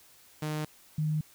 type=tone pair in turn; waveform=sawtooth / sine; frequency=153 / 153.73 Hz; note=D#3 / D#3; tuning=-29 / -21 cents; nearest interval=unison; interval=8 cents; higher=second; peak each=-27 / -26 dBFS; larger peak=second; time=0.42-0.65 / 0.98-1.21 s; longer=neither; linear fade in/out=5 ms; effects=white hiss -58 dBFS RMS until 1.34 s